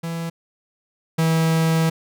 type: tone pair in turn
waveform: 45% pulse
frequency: 166.3 / 162.22 Hz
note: E3 / E3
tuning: +16 / -27 cents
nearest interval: unison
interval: 43 cents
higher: first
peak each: -25 / -16 dBFS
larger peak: second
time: 0.03-0.3 / 1.18-1.9 s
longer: second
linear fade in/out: 10 ms
effects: none